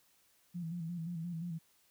sine tone with vibrato, 169 Hz, E3, 43 cents sharp, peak -37 dBFS, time 0.54-1.59 s, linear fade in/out 20 ms, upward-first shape square, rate 5.7 Hz, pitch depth 62 cents each way, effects white hiss -70 dBFS RMS until 1.9 s

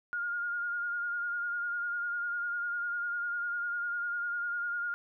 sine tone with vibrato, 1419 Hz, F6, 27 cents sharp, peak -31 dBFS, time 0.13-4.94 s, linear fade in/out 0 ms, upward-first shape sine, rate 10 Hz, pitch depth 28 cents each way, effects none

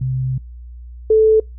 sine tone pair in turn, 130 / 437.3 Hz, C3 / A4, -11 / -11 cents, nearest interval octave + major sixth, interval 2100 cents, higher second, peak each -17 / -8 dBFS, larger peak second, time 0.01-0.38 / 1.1-1.4 s, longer first, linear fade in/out 5 ms, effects noise-tail reverb RT60 0.2 s tail -26 dB re dry + added 60 Hz sine -32 dBFS peak until 1.58 s

